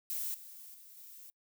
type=noise with level steps; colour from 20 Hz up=violet; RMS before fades=-37 / -51 / -55 / -52 dBFS; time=0.1-1.3 s; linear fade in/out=0 ms; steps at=0.34 / 0.74 / 0.97 s; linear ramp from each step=5 ms; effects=noise-tail reverb RT60 0.1 s tail -25 dB re dry